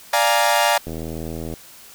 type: chord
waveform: sawtooth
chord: Bb dominant seventh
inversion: first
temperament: equal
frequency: 587.3 / 698.5 / 830.6 / 932.3 Hz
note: D5 / F5 / Ab5 / Bb5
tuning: 0 / 0 / 0 / 0 cents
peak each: -17 dBFS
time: 0.13-0.78 s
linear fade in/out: 5 ms
type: click train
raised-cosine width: 2 ms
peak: -17 dBFS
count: 55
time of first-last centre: 0.87-1.538 s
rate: 80.8 Hz
effects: white hiss -44 dBFS RMS until 1.94 s